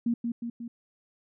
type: tone with echo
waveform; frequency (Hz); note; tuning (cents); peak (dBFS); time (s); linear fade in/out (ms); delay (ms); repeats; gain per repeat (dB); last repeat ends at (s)
sine; 235; A#3; +14; -23; 0.06-0.14; 5; 180; 3; -4; 0.68
effects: none